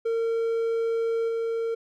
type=tone with level steps; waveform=triangle; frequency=457.1 Hz; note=A#4; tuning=34 cents flat; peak=-21 / -23 dBFS; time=0.05-1.75 s; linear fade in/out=10 ms; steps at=1.28 s; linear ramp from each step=10 ms; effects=none